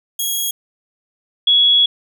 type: tone pair in turn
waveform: 10% pulse / sine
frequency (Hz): 3309 / 3357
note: G#7 / G#7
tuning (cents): -7 / +18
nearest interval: unison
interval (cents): 25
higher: second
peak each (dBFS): -10 / -9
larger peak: second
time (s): 0.19-0.51 / 1.47-1.86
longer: second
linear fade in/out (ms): 5
effects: none